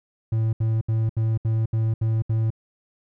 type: tone bursts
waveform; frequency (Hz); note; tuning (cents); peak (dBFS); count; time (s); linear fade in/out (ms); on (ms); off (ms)
triangle; 111.5; A2; +23; -17; 8; 0.32-2.504; 5; 210; 72
effects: none